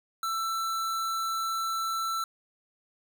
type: tone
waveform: square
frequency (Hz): 1333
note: E6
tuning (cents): +19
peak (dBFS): -29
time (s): 0.23-2.24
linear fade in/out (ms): 2
effects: none